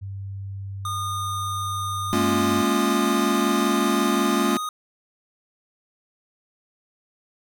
sine tone, 98 Hz, G2, in tune, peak -30 dBFS, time 0.01-2.63 s, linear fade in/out 20 ms
square tone with pitch glide, 1223 to 1242.9 Hz, D#6 to D#6, -30 to -2 cents, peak -27 dBFS, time 0.85-4.69 s, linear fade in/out 2 ms, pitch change +28 cents, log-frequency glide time 4.35-4.54 s
square chord, Bb minor seventh, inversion third, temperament equal with one note detuned, 207.7 / 233.1 / 277.2 / 351.3 Hz, Ab3 / Bb3 / Db4 / F4, 0 / 0 / 0 / +10 cents, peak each -26 dBFS, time 2.13-4.57 s, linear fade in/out 0 ms
effects none

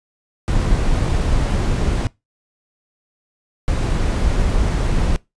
brown noise bursts at uneven times, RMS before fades -17 dBFS, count 2, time 0.48-2.07 / 3.68-5.16 s, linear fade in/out 0 ms, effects noise-tail reverb RT60 0.2 s tail -21 dB re dry + resampled to 22050 Hz

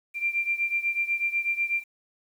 sine beating tone pair, 2368 / 2376.1 Hz, D7 / D7, +14 / +20 cents, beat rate 8.1 Hz, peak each -26 / -29 dBFS, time 0.14-1.84 s, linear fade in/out 50 ms, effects 9-bit

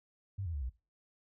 sine tone with pitch steps, 98 / 83.85 / 71.74 / 61.38 Hz, G2 / E2 / D2 / B1, 0 / +30 / -40 / -10 cents, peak -35 dBFS, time 0.38-0.696 s, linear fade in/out 10 ms, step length 79 ms, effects noise-tail reverb RT60 0.3 s tail -18 dB re dry

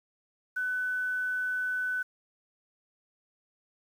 sine tone with quantisation, 1500 Hz, F#6, 23 cents sharp, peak -28 dBFS, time 0.56-2.03 s, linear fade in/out 10 ms, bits 9, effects none

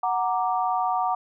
sine chord, Gb augmented, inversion none, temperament equal, 740 / 932.3 / 1174.7 Hz, Gb5 / Bb5 / D6, 0 / 0 / 0 cents, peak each -24 / -27 / -28 dBFS, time 0.03-1.15 s, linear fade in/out 5 ms, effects none

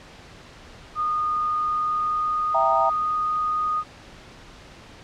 sine tone with pitch glide, 1228 to 1238 Hz, D#6 to D#6, -23 to -9 cents, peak -21 dBFS, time 0.95-3.84 s, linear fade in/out 50 ms, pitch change +14 cents, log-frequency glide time 1.5-2.84 s
sine chord, E diminished, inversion none, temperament equal, 659.3 / 784 / 932.3 Hz, E5 / G5 / Bb5, 0 / 0 / 0 cents, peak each -23 dBFS, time 2.54-2.9 s, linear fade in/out 10 ms
effects pink hiss -45 dBFS RMS until 5.03 s + low-pass 5000 Hz 12 dB/octave

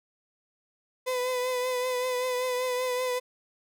35% pulse tone with vibrato, 503 Hz, B4, 32 cents sharp, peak -25 dBFS, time 1.06-3.2 s, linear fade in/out 20 ms, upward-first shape triangle, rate 5.2 Hz, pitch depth 36 cents each way, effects none

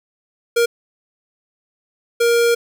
square tone bursts at uneven times, 470 Hz, A#4, 14 cents sharp, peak -13 dBFS, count 2, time 0.56-0.66 / 2.2-2.55 s, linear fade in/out 10 ms, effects none

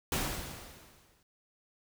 pink noise with exponential decay, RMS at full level -30 dBFS, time 0.12-1.23 s, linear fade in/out 2 ms, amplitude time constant 240 ms, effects none

